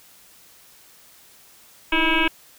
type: tone with frequency modulation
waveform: sine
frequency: 1295 Hz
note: E6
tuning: 31 cents flat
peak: -16 dBFS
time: 1.92-2.28 s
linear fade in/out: 5 ms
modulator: 321 Hz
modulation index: 5.1
effects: white hiss -51 dBFS RMS until 2.58 s